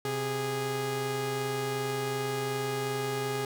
sawtooth tone pair together, 130 / 412.7 Hz, C3 / G#4, -11 / -11 cents, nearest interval octave + minor sixth, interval 2000 cents, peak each -31 / -27 dBFS, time 0.05-3.45 s, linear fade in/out 2 ms, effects none

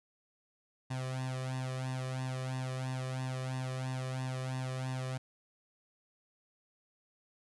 sawtooth tone with flanger, 129.6 Hz, C3, 16 cents flat, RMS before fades -37 dBFS, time 0.9-5.18 s, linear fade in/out 10 ms, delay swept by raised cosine 1.1 to 1.7 ms, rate 3 Hz, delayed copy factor +0.85, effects resampled to 24000 Hz

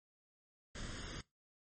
pink noise with comb filter, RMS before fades -45 dBFS, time 0.75-1.21 s, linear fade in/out 2 ms, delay 0.6 ms, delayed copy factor +0.6, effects noise-tail reverb RT60 0.2 s tail -21 dB re dry + MP3 32 kbps

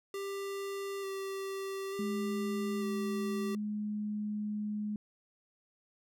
square tone with vibrato, 392 Hz, G4, in tune, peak -37 dBFS, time 0.14-3.55 s, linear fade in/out 2 ms, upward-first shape square, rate 0.56 Hz, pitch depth 14 cents each way
sine tone, 210 Hz, G#3, 19 cents sharp, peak -33 dBFS, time 1.99-4.96 s, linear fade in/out 2 ms
effects none

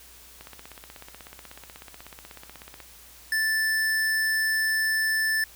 click train, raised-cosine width 0.3 ms, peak -26 dBFS, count 40, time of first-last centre 0.41-2.803 s, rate 16.3 Hz
square tone, 1760 Hz, A6, in tune, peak -23 dBFS, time 3.32-5.44 s, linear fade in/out 2 ms
effects added 59 Hz sine -56 dBFS peak until 5.55 s + white hiss -50 dBFS RMS until 5.55 s

